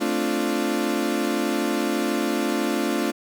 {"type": "chord", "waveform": "35% pulse", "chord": "D minor seventh", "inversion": "second", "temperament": "equal with one note detuned", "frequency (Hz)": [220, 261.6, 293.7, 348], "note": ["A3", "C4", "D4", "F4"], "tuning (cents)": [0, 0, 0, -6], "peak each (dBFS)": [-26, -27, -25, -25], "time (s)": [0, 3.12], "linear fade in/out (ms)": 20, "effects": []}